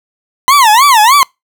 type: tone with vibrato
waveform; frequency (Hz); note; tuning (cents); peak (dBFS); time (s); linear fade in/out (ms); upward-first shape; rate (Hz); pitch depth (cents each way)
40% pulse; 987.8; B5; 0; -3; 0.48-1.23; 0; sine; 3.3; 280
effects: noise-tail reverb RT60 0.2 s tail -26 dB re dry